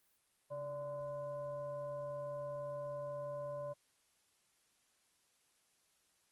sine tone with frequency modulation, 582 Hz, D5, 16 cents flat, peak -40 dBFS, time 0.5-3.74 s, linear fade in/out 20 ms, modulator 444 Hz, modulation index 0.61, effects white hiss -75 dBFS RMS until 6.31 s + Opus 32 kbps

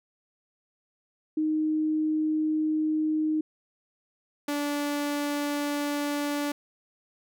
sine / sawtooth tone pair in turn, 310.3 / 290.1 Hz, D#4 / D4, -5 / -21 cents, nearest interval minor second, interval 116 cents, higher first, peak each -23 dBFS, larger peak neither, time 1.37-3.41 / 4.48-6.52 s, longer neither, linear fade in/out 5 ms, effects none

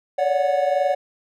triangle tone cluster, 560 / 582 / 735 Hz, C#5 / D5 / F#5, +18 / -16 / -12 cents, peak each -20 dBFS, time 0.18-0.95 s, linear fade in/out 10 ms, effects none

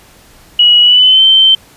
sine tone with pitch glide, 2915 to 3106 Hz, F#7 to G7, -26 to -17 cents, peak -3 dBFS, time 0.59-1.55 s, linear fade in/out 5 ms, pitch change +109 cents, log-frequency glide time 0.82-1.24 s, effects pink hiss -42 dBFS RMS until 1.76 s + resampled to 32000 Hz

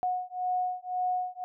sine beating tone pair, 729 / 730.9 Hz, F#5 / F#5, -26 / -21 cents, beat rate 1.9 Hz, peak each -31 dBFS, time 0.03-1.44 s, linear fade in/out 0 ms, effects none

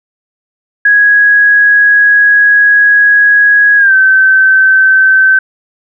sine tone with pitch glide, 1661.2 to 1541 Hz, G#6 to G6, 0 to -30 cents, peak -3 dBFS, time 0.85-5.39 s, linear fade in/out 5 ms, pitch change -130 cents, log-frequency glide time 3.77-3.94 s, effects none

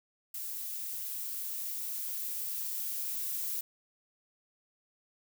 violet noise with level ramp, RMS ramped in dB -39 to -35 dBFS, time 0.34-3.61 s, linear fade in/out 5 ms, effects none

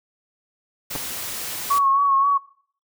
white noise, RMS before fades -30 dBFS, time 0.9-1.79 s, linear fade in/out 10 ms
clicks, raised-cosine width 1 ms, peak -16 dBFS, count 2, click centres 0.953 / 0.96 s
sine tone with vibrato, 1108.7 Hz, C#6, in tune, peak -15 dBFS, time 1.7-2.38 s, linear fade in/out 10 ms, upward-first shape sine, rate 3.8 Hz, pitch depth 39 cents each way
effects noise-tail reverb RT60 0.5 s tail -19 dB re dry

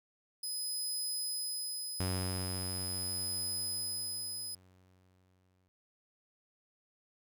20% pulse tone with tremolo, 5040 Hz, D#8, 21 cents sharp, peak -29 dBFS, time 0.43-4.55 s, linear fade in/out 5 ms, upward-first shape sine, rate 0.41 Hz, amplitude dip 45%
sawtooth tone with exponential decay, 92.5 Hz, F#2, in tune, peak -28 dBFS, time 2-5.68 s, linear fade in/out 0 ms, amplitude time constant 800 ms
effects none

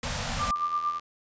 pink band-stop noise, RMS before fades -31 dBFS, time 0.03-0.51 s, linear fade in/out 2 ms, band 260 to 480 Hz, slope 96 dB/octave
sine tone with tremolo, 1188 Hz, D6, 20 cents sharp, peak -23 dBFS, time 0.38-1 s, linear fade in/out 50 ms, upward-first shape sine, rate 8.6 Hz, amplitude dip 60%
click train, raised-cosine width 0.2 ms, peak -28 dBFS, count 37, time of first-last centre 0.56-0.995 s, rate 82.7 Hz
effects resampled to 16000 Hz

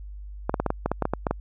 clicks, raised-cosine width 1 ms, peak -9 dBFS, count 12, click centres 0.495 / 0.542 / 0.6 / 0.663 / 0.704 / 0.86 / 0.916 / 1.023 / 1.054 / 1.136 / 1.268 / 1.31 s, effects added 50 Hz sine -36 dBFS peak until 1.4 s

